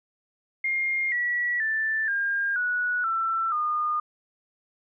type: tone with pitch steps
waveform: sine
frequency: 2124 / 1936.5 / 1765.5 / 1609.7 / 1467.6 / 1338 / 1219.9 Hz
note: C7 / B6 / A6 / G6 / F#6 / E6 / D#6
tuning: +25 / -35 / +5 / +45 / -15 / +25 / -35 cents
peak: -23 dBFS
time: 0.64-4 s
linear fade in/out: 5 ms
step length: 480 ms
effects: none